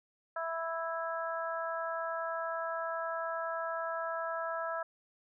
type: harmonic tone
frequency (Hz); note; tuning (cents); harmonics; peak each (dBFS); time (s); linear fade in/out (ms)
329.6; E4; 0; 2 / 3 / 4 / 5; -37 / -41 / -38 / -42; 0.36-4.83; 5
effects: none